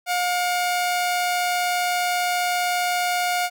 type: tone pair together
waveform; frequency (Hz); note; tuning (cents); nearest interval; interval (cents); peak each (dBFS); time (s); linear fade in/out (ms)
sawtooth; 715 / 2283; F5 / D7; +41 / -50; octave + minor sixth; 2009; -17 / -28; 0.06-3.5; 50
effects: none

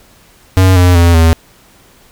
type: tone with pitch steps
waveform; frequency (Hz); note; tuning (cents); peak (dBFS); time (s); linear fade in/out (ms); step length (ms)
square; 93.6 / 89.48 / 85.53 / 81.77; F#2 / F2 / F2 / E2; +20 / +43 / -36 / -13; -5; 0.57-1.33; 0; 190
effects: pink hiss -45 dBFS RMS until 2.11 s

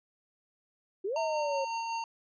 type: exponential two-way sweep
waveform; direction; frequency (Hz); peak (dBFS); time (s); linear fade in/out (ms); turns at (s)
sine; up then down; 358.1 to 660 to 536; -30; 1.04-1.65; 10; 1.18
type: tone with tremolo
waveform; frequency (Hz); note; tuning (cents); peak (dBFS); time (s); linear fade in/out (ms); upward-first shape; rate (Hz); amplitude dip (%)
square; 916; A#5; -31; -32; 1.16-2.04; 2; sine; 5.4; 25
effects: resampled to 16000 Hz

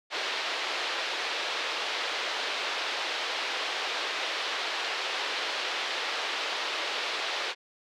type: band-pass noise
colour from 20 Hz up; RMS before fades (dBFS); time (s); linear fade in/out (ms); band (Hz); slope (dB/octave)
white; -32; 0.1-7.55; 50; 390 to 4100; 24
effects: none

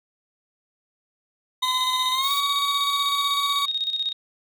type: tone with pitch glide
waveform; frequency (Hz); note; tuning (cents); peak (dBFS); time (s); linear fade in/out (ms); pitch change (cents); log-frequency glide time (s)
40% pulse; 1020 to 1131.8; C6 to C#6; -44 to +36; -23; 1.62-3.66; 10; +180; 2.12-2.32
type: tone with tremolo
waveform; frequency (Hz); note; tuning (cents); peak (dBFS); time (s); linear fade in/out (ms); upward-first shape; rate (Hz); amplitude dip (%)
sine; 3729; A#7; 0; -21; 1.62-4.13; 10; square; 16; 60
type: noise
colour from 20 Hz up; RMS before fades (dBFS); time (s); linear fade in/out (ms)
blue; -35; 2.22-2.41; 20
effects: none

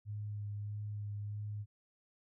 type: tone with vibrato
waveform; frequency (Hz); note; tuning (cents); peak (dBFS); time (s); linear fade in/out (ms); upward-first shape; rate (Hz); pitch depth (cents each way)
sine; 103.83; G#2; 0; -38; 0.05-1.66; 50; sine; 1.6; 15
effects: none

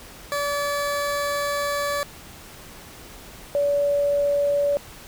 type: tone pair in turn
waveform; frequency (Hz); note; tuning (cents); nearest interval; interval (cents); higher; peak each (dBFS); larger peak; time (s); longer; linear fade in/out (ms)
20% pulse / sine; 575 / 572.9; D5 / D5; -37 / -43; unison; 6; first; -18; neither; 0.32-2.03 / 3.55-4.77; first; 0
effects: pink hiss -43 dBFS RMS until 5.07 s

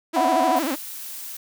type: tone with vibrato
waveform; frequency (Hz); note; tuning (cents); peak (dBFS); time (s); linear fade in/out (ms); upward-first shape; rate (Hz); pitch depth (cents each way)
sawtooth; 293.7; D4; 0; -19; 0.13-0.76; 20; sine; 13; 240
type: chord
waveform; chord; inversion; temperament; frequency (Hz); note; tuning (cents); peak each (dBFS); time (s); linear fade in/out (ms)
sine; E suspended second; none; equal; 659.3 / 740 / 987.8; E5 / F#5 / B5; 0 / 0 / 0; -23 / -20 / -23; 0.16-0.59; 5
type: noise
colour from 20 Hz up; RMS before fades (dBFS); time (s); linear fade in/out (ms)
blue; -35; 0.56-1.37; 5
effects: none

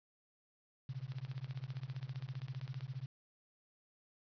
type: tone with tremolo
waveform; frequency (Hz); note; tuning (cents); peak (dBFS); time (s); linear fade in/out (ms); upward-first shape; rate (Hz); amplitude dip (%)
sine; 130.81; C3; 0; -37; 0.89-3.06; 2; sine; 15; 95
type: click train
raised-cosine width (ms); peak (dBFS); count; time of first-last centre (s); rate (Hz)
0.2; -34; 27; 1.12-2.808; 15.4
effects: resampled to 11025 Hz + 10-bit

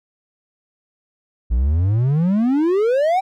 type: exponential sweep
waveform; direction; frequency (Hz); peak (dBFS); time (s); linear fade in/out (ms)
triangle; up; 54.6 to 786; -12; 1.5-3.21; 20
effects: none

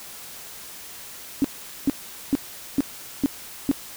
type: tone bursts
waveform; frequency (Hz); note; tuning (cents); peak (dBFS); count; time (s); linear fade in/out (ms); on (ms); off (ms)
sine; 277.2; C#4; 0; -15; 6; 1.42-3.714; 0; 24; 430
effects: white hiss -40 dBFS RMS until 3.96 s

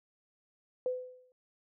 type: tone with exponential decay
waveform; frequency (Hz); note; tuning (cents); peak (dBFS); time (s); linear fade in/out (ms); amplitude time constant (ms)
sine; 505; B4; +39; -27; 0.86-1.32; 1; 100
effects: none

